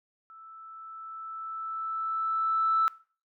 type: tone with level ramp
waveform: sine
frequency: 1318.5 Hz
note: E6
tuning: in tune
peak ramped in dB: -47 to -20 dBFS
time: 0.3-2.88 s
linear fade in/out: 0 ms
effects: noise-tail reverb RT60 0.4 s tail -21 dB re dry + tanh soft clip ceiling -16 dBFS